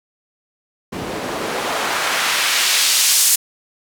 white noise with band-pass filter sweep, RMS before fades -18 dBFS, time 0.92-3.36 s, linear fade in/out 10 ms, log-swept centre 200 to 8400 Hz, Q 0.74, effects none

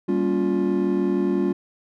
triangle chord, G half-diminished seventh, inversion none, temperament just, 196 / 235.2 / 282.2 / 352.8 Hz, G3 / Bb3 / Db4 / F4, 0 / +16 / +31 / +18 cents, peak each -22 / -27 / -23 / -21 dBFS, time 0.08-1.53 s, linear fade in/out 10 ms, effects none

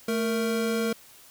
square tone pair together, 220.9 / 463.2 Hz, A3 / A#4, +7 / -11 cents, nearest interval octave + minor second, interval 1282 cents, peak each -28 dBFS, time 0.08-0.93 s, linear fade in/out 5 ms, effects white hiss -52 dBFS RMS until 1.3 s

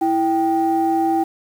sine tone pair together, 329.6 / 782.6 Hz, E4 / G5, 0 / -3 cents, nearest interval octave + minor third, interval 1497 cents, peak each -17 dBFS, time 0.01-1.24 s, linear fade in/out 10 ms, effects tanh soft clip ceiling -9 dBFS + 7-bit

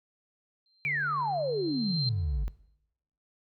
sine tone with exponential growth, 4145 Hz, C8, 17 cents flat, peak -27 dBFS, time 0.66-2.09 s, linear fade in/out 1 ms, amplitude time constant 310 ms
sine exponential sweep, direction down, 2406 to 46.25 Hz, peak -27 dBFS, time 0.85-2.48 s, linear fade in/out 0 ms
triangle tone, 145.7 Hz, D3, 13 cents flat, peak -36 dBFS, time 0.85-2.44 s, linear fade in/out 5 ms
effects noise-tail reverb RT60 0.8 s tail -20 dB re dry

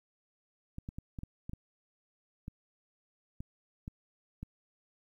clicks, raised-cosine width 5 ms, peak -28 dBFS, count 11, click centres 0.784 / 0.889 / 0.985 / 1.188 / 1.234 / 1.495 / 1.534 / 2.481 / 3.405 / 3.879 / 4.43 s, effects 11-bit

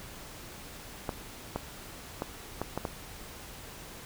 clicks, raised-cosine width 1 ms, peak -17 dBFS, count 6, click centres 1.092 / 1.56 / 2.221 / 2.616 / 2.776 / 2.852 s, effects pink hiss -46 dBFS RMS until 4.05 s

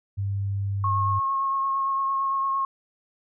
sine tone, 99.2 Hz, G2, 21 cents sharp, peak -24 dBFS, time 0.17-1.2 s, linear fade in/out 20 ms
sine tone with vibrato, 1086 Hz, C#6, 36 cents flat, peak -22 dBFS, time 0.84-2.65 s, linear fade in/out 2 ms, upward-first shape triangle, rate 8.8 Hz, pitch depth 17 cents each way
effects none

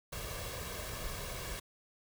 pink noise with comb filter, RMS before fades -41 dBFS, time 0.12-1.6 s, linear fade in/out 10 ms, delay 1.8 ms, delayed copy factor +0.6, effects none

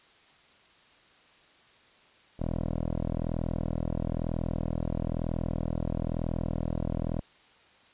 10% pulse tone with low-pass filter, 41.04 Hz, E1, 7 cents flat, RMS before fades -31 dBFS, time 2.39-7.21 s, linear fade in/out 10 ms, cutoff 600 Hz, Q 1.2, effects white hiss -59 dBFS RMS until 7.93 s + resampled to 8000 Hz

